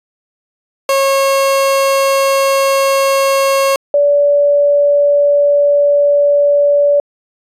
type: tone pair in turn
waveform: 30% pulse / sine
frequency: 545 / 576.2 Hz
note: C#5 / D5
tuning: -29 / -33 cents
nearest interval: minor second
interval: 96 cents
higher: second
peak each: -7 dBFS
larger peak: neither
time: 0.89-3.76 / 3.94-7 s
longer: second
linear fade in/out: 2 ms
effects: resampled to 32000 Hz